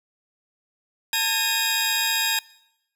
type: tone cluster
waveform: 20% pulse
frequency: 899 / 1629 / 2481 / 3776 Hz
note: A5 / G#6 / D#7 / A#7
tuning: +37 / -34 / -6 / +22 cents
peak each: -24 / -23 / -22 / -19 dBFS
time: 1.13-2.39 s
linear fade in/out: 2 ms
effects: noise-tail reverb RT60 0.8 s tail -22 dB re dry